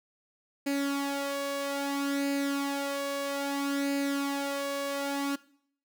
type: tone with flanger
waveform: sawtooth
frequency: 280 Hz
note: C#4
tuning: 18 cents sharp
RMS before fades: -31 dBFS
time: 0.66-5.36 s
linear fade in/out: 10 ms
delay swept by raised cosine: 0.43 to 1.83 ms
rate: 0.61 Hz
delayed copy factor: +0.6
effects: noise-tail reverb RT60 0.6 s tail -19 dB re dry